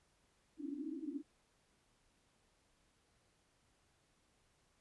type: band-pass noise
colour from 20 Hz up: pink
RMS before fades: -44 dBFS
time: 0.57-1.23 s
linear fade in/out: 50 ms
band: 270 to 320 Hz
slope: 96 dB/octave
effects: pink hiss -75 dBFS RMS until 4.8 s + resampled to 24000 Hz